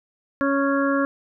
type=harmonic tone; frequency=277.2 Hz; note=C#4; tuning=in tune; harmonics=1 / 2 / 4 / 5 / 6; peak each=-21 / -24 / -27 / -28 / -29 dBFS; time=0.41-1.05 s; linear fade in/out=0 ms; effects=none